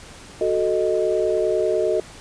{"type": "chord", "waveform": "sine", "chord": "D# diminished", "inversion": "first", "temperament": "equal", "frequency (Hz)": [370, 440, 622.3], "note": ["F#4", "A4", "D#5"], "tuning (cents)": [0, 0, 0], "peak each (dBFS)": -22, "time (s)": [0.41, 2], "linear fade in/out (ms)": 2, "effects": ["pink hiss -42 dBFS RMS until 2.2 s", "resampled to 22050 Hz"]}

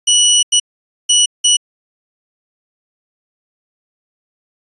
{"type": "tone bursts at uneven times", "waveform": "20% pulse", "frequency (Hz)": 2943, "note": "F#7", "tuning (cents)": -10, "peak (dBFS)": -3, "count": 4, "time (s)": [[0.07, 0.43], [0.52, 0.6], [1.09, 1.26], [1.44, 1.57]], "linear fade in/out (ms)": 10, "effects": ["resampled to 24000 Hz"]}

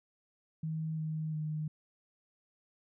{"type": "tone with pitch steps", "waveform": "sine", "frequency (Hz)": [158.6, 156.7, 154], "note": ["D#3", "D#3", "D#3"], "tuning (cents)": [33, 13, -17], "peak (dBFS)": -33, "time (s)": [0.63, 1.68], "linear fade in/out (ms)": 5, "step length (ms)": 350, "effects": []}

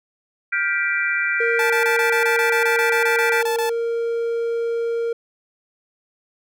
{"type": "chord", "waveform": "sine", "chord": "G dominant seventh", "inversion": "third", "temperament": "just", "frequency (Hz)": [1411.2, 1568, 1960, 2352], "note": ["F6", "G6", "B6", "D7"], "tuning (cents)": [18, 0, -14, 2], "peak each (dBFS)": -24, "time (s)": [0.52, 3.42], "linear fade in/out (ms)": 10}
{"type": "tone", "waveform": "triangle", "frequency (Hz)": 464.5, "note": "A#4", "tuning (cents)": -6, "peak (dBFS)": -18, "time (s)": [1.4, 5.13], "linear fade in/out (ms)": 5}
{"type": "tone bursts", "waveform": "sawtooth", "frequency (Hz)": 873, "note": "A5", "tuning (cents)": -14, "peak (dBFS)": -19, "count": 16, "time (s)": [1.59, 3.695], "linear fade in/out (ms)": 2, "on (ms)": 110, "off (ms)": 23}
{"effects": []}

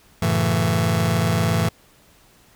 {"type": "chord", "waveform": "sawtooth", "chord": "F# minor seventh", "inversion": "none", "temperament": "just", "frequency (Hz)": [92.5, 111, 138.75, 166.5], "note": ["F#2", "A2", "C#3", "E3"], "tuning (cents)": [0, 16, 2, 18], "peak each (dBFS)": [-21, -17, -23, -17], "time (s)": [0.22, 1.69], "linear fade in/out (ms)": 5, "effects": ["pink hiss -54 dBFS RMS until 2.55 s"]}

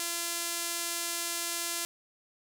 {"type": "tone with band-pass filter", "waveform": "sawtooth", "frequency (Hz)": 341.1, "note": "F4", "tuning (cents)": -41, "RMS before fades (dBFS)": -34, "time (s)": [0, 1.85], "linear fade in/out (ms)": 0, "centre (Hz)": 9200, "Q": 0.75, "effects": []}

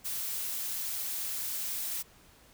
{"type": "noise", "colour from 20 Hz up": "blue", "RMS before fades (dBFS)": -35, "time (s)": [0.04, 2.03], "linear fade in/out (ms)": 20, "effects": ["pink hiss -59 dBFS RMS until 2.53 s"]}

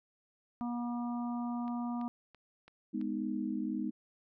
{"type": "harmonic tone", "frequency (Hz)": 240, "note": "B3", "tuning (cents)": -49, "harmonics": [1, 3, 4, 5], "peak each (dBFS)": [-34, -44, -46, -48], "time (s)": [0.61, 2.08], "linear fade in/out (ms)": 0}
{"type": "click train", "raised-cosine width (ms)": 0.3, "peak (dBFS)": -39, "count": 5, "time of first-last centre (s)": [1.68, 3.013], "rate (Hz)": 3}
{"type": "chord", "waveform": "sine", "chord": "G# minor", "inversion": "none", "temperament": "just", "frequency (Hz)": [207.7, 249.2, 311.5], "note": ["G#3", "B3", "D#4"], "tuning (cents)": [0, 16, 2], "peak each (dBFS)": -37, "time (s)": [2.93, 3.91], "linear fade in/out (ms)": 20}
{"effects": []}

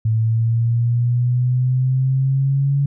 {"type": "exponential sweep", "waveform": "sine", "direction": "up", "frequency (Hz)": [110.3, 141.3], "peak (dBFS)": -14, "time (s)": [0.05, 2.86], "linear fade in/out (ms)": 5, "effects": []}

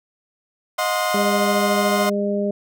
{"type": "chord", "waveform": "30% pulse", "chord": "C diminished", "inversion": "first", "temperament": "equal with one note detuned", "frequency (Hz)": [622.3, 723.1, 1046.5], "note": ["Eb5", "Gb5", "C6"], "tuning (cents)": [0, -40, 0], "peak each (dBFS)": -21, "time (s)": [0.78, 2.1], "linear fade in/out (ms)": 10}
{"type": "harmonic tone", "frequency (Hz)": 202.9, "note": "G#3", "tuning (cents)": -40, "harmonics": [1, 2, 3], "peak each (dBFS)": [-22, -24, -24], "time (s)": [1.14, 2.51], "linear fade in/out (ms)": 5}
{"effects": []}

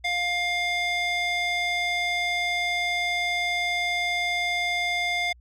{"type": "tone with band-pass filter", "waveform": "square", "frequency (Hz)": 705, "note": "F5", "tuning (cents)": 16, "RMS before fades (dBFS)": -26, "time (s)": [0.04, 5.33], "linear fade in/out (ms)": 10, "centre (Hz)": 2600, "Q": 1.8, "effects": ["added 60 Hz sine -50 dBFS peak until 5.4 s"]}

